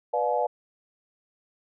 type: chord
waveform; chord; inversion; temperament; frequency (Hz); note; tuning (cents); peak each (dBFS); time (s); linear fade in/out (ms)
sine; B diminished seventh; none; just; 493.9 / 592.7 / 711.2 / 853.4; B4 / D5 / F5 / Ab5; 0 / +16 / +31 / +47; -28; 0.13-0.47; 10
effects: none